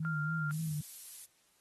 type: tone with vibrato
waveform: sine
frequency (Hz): 155.1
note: D#3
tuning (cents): -5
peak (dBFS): -33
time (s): 0-0.81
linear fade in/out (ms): 5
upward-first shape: sine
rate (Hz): 3.6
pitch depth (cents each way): 70
type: tone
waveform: sine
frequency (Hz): 1394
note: F6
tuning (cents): -4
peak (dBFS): -36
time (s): 0.05-0.51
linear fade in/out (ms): 0
type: noise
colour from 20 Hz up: violet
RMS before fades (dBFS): -44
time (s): 0.51-1.26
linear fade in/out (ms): 20
effects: white hiss -70 dBFS RMS until 1.6 s + AAC 32 kbps